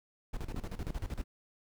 brown noise with tremolo, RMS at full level -36 dBFS, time 0.33-1.24 s, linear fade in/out 10 ms, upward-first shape square, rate 13 Hz, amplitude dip 80%
clicks, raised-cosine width 3 ms, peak -27 dBFS, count 2, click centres 0.545 / 0.905 s
effects none

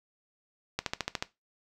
click train, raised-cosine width 0.2 ms, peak -12 dBFS, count 7, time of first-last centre 0.79-1.225 s, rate 13.8 Hz, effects noise-tail reverb RT60 0.2 s tail -17 dB re dry

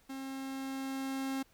45% pulse tone with level ramp, 268.1 Hz, C4, 42 cents sharp, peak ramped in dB -40 to -33 dBFS, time 0.09-1.43 s, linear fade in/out 10 ms, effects pink hiss -67 dBFS RMS until 1.53 s

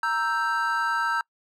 triangle chord, E diminished, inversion second, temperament equal, 932.3 / 1318.5 / 1568 Hz, Bb5 / E6 / G6, 0 / 0 / 0 cents, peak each -26 / -25 / -25 dBFS, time 0.03-1.21 s, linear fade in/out 2 ms, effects noise-tail reverb RT60 0.1 s tail -26 dB re dry

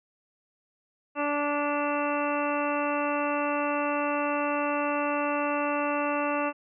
harmonic tone with a mistuned harmonic, 290.9 Hz, D4, 16 cents flat, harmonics 1 / 2 / 3 / 4 / 5 / 6 / 7 / 8 / 9, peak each -31 / -30 / -33 / -32 / -37 / -45 / -42 / -45 / -35 dBFS, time 1.15-6.53 s, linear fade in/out 50 ms, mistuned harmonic 9, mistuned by +43 cents, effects none

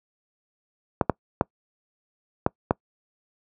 clicks, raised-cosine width 1 ms, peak -4 dBFS, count 5, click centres 1.012 / 1.097 / 1.411 / 2.464 / 2.709 s, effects noise-tail reverb RT60 0.1 s tail -26 dB re dry + high-pass 80 Hz 12 dB/octave

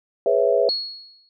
sine chord, C# minor seventh, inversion second, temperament equal with one note detuned, 415.3 / 493.9 / 550.2 / 659.3 Hz, G#4 / B4 / C#5 / E5, 0 / 0 / -13 / 0 cents, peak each -22 / -20 / -21 / -21 dBFS, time 0.26-0.69 s, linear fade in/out 2 ms
sine tone with exponential decay, 4332 Hz, C#8, 41 cents flat, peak -18 dBFS, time 0.69-1.29 s, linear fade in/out 1 ms, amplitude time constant 130 ms
effects none

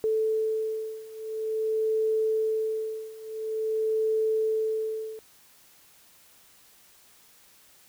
sine beating tone pair, 438.3 / 438.78 Hz, A4 / A4, -7 / -5 cents, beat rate 0.48 Hz, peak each -29 / -27 dBFS, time 0.04-5.19 s, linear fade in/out 0 ms, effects white hiss -57 dBFS RMS until 7.88 s

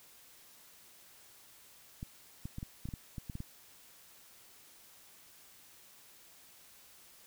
clicks, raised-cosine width 5 ms, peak -28 dBFS, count 11, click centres 2.029 / 2.455 / 2.584 / 2.629 / 2.855 / 2.888 / 2.938 / 3.182 / 3.298 / 3.354 / 3.404 s, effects white hiss -59 dBFS RMS until 7.26 s

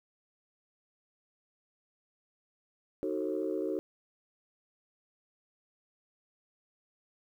sine chord, D# diminished seventh, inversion none, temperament just, 311.1 / 373.4 / 448 / 537.6 Hz, D#4 / F#4 / A4 / C5, 0 / +16 / +31 / +47 cents, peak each -35 / -34 / -36 / -38 dBFS, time 3.03-3.79 s, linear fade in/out 0 ms, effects tanh soft clip ceiling -22 dBFS + 11-bit

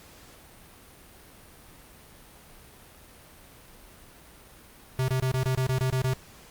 square tone bursts, 130 Hz, C3, 11 cents flat, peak -24 dBFS, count 10, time 4.99-6.135 s, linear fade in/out 0 ms, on 92 ms, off 25 ms, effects pink hiss -51 dBFS RMS until 6.5 s + Opus 48 kbps

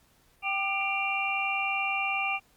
sine tone cluster, 782 / 1195 / 2370 / 2761 Hz, G5 / D6 / D7 / F7, -4 / +30 / +15 / -20 cents, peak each -32 / -36 / -30 / -32 dBFS, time 0.42-2.4 s, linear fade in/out 50 ms, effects pink hiss -64 dBFS RMS until 2.56 s + Opus 48 kbps

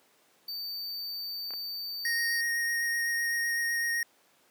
square tone, 4591 Hz, D8, 40 cents flat, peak -35 dBFS, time 0.48-2.41 s, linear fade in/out 5 ms
clicks, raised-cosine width 0.5 ms, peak -31 dBFS, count 2, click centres 1.507 / 1.537 s
square tone with vibrato, 1864.7 Hz, A#6, in tune, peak -28 dBFS, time 2.05-4.03 s, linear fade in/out 2 ms, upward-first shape sine, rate 7.9 Hz, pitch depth 10 cents each way
effects pink hiss -64 dBFS RMS until 4.5 s + high-pass 300 Hz 12 dB/octave

